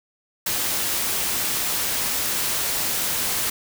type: noise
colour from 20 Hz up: white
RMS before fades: -24 dBFS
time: 0.46-3.5 s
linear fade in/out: 5 ms
effects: none